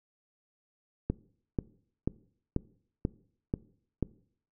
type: click train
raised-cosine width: 3 ms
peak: -15 dBFS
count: 7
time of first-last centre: 1.1-4.027 s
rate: 2.05 Hz
effects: noise-tail reverb RT60 0.6 s tail -21 dB re dry